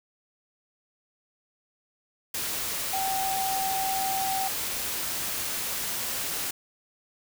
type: tone in noise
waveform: sine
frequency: 770 Hz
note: G5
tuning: 31 cents flat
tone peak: -27 dBFS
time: 2.93-4.48 s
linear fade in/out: 5 ms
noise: white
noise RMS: -31 dBFS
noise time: 2.34-6.51 s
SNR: +1 dB
effects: none